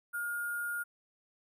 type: tone with sample-and-hold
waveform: sine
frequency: 1421 Hz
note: F6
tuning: 30 cents sharp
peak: -33 dBFS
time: 0.13-0.84 s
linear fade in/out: 20 ms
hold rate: 11025 Hz
effects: none